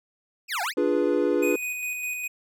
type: exponential two-way sweep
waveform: 25% pulse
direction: down then up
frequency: 2794 to 671 to 2794 Hz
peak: -22 dBFS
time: 0.48-0.74 s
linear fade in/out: 50 ms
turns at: 0.62 s
type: chord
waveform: triangle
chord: D diminished seventh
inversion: none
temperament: equal with one note detuned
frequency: 293.7 / 349.2 / 415.3 / 491.9 Hz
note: D4 / F4 / Ab4 / Cb5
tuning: 0 / 0 / 0 / -7 cents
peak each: -24 dBFS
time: 0.77-1.56 s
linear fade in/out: 5 ms
type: tone with tremolo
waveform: square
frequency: 2489 Hz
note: D#7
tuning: in tune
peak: -28 dBFS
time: 1.42-2.28 s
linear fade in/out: 10 ms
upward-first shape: square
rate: 4.9 Hz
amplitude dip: 30%
effects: none